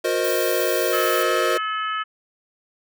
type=chord; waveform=square; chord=C half-diminished seventh; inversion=second; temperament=equal with one note detuned; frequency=361.1 / 466.2 / 523.3 / 622.3 Hz; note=Gb4 / Bb4 / C5 / Eb5; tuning=-42 / 0 / 0 / 0 cents; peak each=-26 dBFS; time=0.04-1.58 s; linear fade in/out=10 ms
type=noise; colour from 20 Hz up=violet; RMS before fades=-30 dBFS; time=0.24-1.23 s; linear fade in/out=5 ms
type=harmonic tone; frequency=430 Hz; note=A4; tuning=40 cents flat; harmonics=3 / 4 / 5 / 6 / 7; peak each=-24 / -30 / -38 / -39 / -33 dBFS; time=0.92-2.04 s; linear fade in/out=20 ms
effects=none